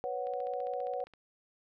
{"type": "chord", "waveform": "sine", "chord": "B suspended second", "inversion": "none", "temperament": "equal", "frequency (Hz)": [493.9, 554.4, 740], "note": ["B4", "C#5", "F#5"], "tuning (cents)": [0, 0, 0], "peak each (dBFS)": [-37, -38, -37], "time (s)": [0.04, 1.04], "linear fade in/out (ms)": 0}
{"type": "click train", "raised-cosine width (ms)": 0.3, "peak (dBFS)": -39, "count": 14, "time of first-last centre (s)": [0.27, 1.137], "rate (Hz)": 15}
{"effects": []}